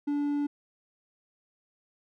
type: tone with hard clipping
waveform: triangle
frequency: 289.3 Hz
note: D4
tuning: 26 cents flat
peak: -27 dBFS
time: 0.07-0.47 s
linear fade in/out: 10 ms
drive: 6 dB
effects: none